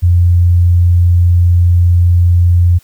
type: tone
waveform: sine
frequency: 87.5 Hz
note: F2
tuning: 4 cents sharp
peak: -5 dBFS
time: 0.02-2.79 s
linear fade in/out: 20 ms
effects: white hiss -48 dBFS RMS until 2.83 s